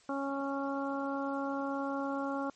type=harmonic tone; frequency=276.3 Hz; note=C#4; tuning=6 cents flat; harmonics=1 / 2 / 3 / 4 / 5; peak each=-35 / -38 / -40 / -41 / -42 dBFS; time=0.09-2.5 s; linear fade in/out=2 ms; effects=white hiss -63 dBFS RMS until 2.55 s + MP3 32 kbps